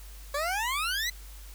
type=exponential sweep; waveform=20% pulse; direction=up; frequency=554.4 to 2047 Hz; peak=-23 dBFS; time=0.34-1.1 s; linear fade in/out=5 ms; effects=added 50 Hz sine -43 dBFS peak until 1.54 s + white hiss -52 dBFS RMS until 1.54 s